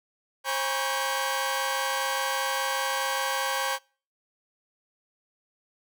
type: tone cluster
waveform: sawtooth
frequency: 535 / 816 / 961 / 1117 / 1560 Hz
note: C5 / G#5 / B5 / C#6 / G6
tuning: +38 / -31 / -48 / +13 / -9 cents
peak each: -29 dBFS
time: 0.44-3.79 s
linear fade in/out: 50 ms
effects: noise-tail reverb RT60 0.4 s tail -26 dB re dry